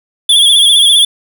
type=tone with vibrato; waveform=square; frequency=3378 Hz; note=G#7; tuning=29 cents sharp; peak=-5 dBFS; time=0.29-1.05 s; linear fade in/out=5 ms; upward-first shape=sine; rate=15 Hz; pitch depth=72 cents each way; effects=none